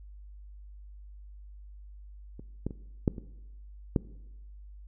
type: clicks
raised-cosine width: 3 ms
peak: -30 / -18 / -28 / -10 / -27 / -11 dBFS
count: 6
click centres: 2.395 / 2.666 / 2.708 / 3.078 / 3.182 / 3.962 s
effects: noise-tail reverb RT60 1.0 s tail -19 dB re dry + added 50 Hz sine -45 dBFS peak until 4.87 s